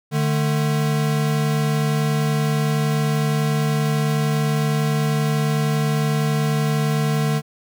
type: tone pair together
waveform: square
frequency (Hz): 149.29 / 220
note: D3 / A3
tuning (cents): +29 / 0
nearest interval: perfect fifth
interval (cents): 671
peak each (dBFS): -19 / -26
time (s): 0.11-7.42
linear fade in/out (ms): 50
effects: none